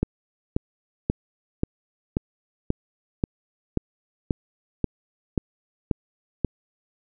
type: click train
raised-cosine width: 3 ms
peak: -8 dBFS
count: 13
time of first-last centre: 0.03-6.447 s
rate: 1.87 Hz
effects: none